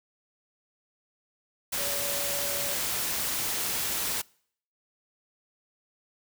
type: tone in noise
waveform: sine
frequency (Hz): 568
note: C#5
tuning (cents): +42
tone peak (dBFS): -37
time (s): 1.78-2.75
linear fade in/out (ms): 10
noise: white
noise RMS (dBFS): -30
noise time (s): 1.72-4.22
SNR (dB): -10
effects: noise-tail reverb RT60 0.6 s tail -25 dB re dry